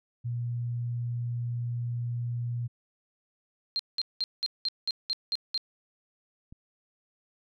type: tone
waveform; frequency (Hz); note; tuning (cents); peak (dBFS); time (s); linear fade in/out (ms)
sine; 119.7; A#2; +46; -29; 0.24-2.68; 20
type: tone bursts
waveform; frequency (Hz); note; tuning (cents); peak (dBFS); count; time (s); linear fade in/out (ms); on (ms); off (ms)
sine; 4182; C8; -2; -26; 9; 3.76-5.577; 0; 33; 190
type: click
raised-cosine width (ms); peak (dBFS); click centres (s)
5; -35; 6.525
effects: none